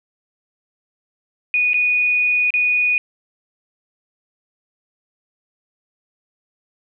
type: tone with dropouts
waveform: sine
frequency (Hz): 2469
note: D#7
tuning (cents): -14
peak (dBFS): -14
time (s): 1.54-2.98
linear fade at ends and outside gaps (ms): 1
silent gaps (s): 1.733-1.742 / 2.505-2.539
effects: none